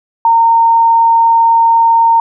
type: tone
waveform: sine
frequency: 918 Hz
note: A#5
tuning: 27 cents flat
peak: -5 dBFS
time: 0.25-2.2 s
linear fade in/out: 2 ms
effects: none